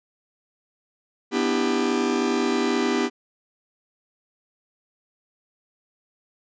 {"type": "chord", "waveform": "45% pulse", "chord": "E minor seventh", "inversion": "second", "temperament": "just", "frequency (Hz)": [247.2, 296.7, 329.6, 395.6], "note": ["B3", "D4", "E4", "G4"], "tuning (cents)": [2, 18, 0, 16], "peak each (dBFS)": [-25, -28, -28, -25], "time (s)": [1.31, 3.1], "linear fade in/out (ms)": 50, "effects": ["resampled to 16000 Hz"]}